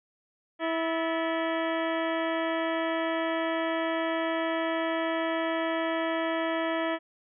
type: harmonic tone with a mistuned harmonic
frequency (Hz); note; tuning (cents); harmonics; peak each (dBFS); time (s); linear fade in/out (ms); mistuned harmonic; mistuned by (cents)
326.6; E4; -16; 1 / 2 / 3 / 4 / 5 / 6 / 7 / 8 / 9 / 10; -31 / -30 / -36 / -37 / -38 / -39 / -42 / -50 / -46 / -44; 0.59-6.99; 50; 5; +100
effects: none